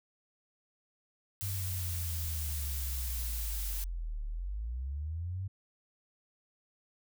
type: noise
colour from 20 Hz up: blue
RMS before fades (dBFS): -40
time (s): 1.41-3.84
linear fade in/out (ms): 0
type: linear two-way sweep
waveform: sine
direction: down then up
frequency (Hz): 98 to 35.87 to 98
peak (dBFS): -34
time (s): 1.42-5.48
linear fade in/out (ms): 10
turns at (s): 4.25
effects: none